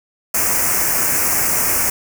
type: band-stop noise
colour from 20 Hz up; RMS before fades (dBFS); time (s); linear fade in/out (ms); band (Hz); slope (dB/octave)
white; -17; 0.34-1.9; 5; 2500 to 5400; 48
effects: none